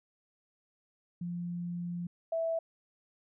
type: tone pair in turn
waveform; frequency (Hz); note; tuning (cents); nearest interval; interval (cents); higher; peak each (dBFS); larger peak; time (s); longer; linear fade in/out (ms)
sine; 174.1 / 657.3; F3 / E5; -5 / -5; octave + major seventh; 2300; second; -34 / -29; second; 1.21-2.07 / 2.32-2.59; first; 5
effects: none